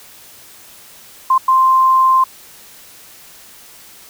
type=tone bursts at uneven times; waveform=sine; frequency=1046.5 Hz; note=C6; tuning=in tune; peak=-8 dBFS; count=2; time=1.3-1.38 / 1.48-2.24 s; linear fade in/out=5 ms; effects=white hiss -41 dBFS RMS until 4.09 s